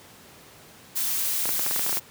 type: noise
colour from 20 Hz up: blue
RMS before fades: -26 dBFS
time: 0.95-2 s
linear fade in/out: 20 ms
type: clicks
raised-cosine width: 0.5 ms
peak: -16 dBFS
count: 11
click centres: 1.456 / 1.491 / 1.594 / 1.664 / 1.711 / 1.762 / 1.794 / 1.864 / 1.894 / 1.928 / 1.971 s
effects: pink hiss -49 dBFS RMS until 2.1 s + high-pass 100 Hz 12 dB/octave